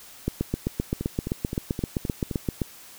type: two click trains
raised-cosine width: 3 ms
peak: -11 / -16 dBFS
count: 19 / 6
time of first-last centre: 0.28-2.618 / 1.01-2.312 s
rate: 7.7 / 3.84 Hz
effects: white hiss -47 dBFS RMS until 2.98 s